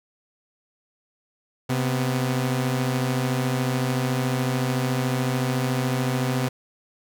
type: tone pair together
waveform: sawtooth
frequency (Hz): 130.34 / 246.9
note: C3 / B3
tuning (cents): -6 / 0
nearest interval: major seventh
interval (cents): 1106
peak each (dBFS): -19 / -24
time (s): 1.69-6.49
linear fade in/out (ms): 10
effects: none